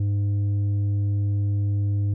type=tone with tanh clipping; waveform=sine; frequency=101.2 Hz; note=G#2; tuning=44 cents flat; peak=-21 dBFS; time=0-2.14 s; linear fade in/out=5 ms; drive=5 dB; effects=none